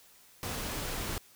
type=noise; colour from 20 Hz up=pink; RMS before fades=-36 dBFS; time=0.43-1.18 s; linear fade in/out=0 ms; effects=white hiss -59 dBFS RMS until 1.35 s